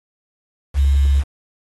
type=tone with quantisation; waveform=sine; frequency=69.4 Hz; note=C#2; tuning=3 cents sharp; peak=-11 dBFS; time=0.74-1.24 s; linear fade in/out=50 ms; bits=6; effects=AAC 32 kbps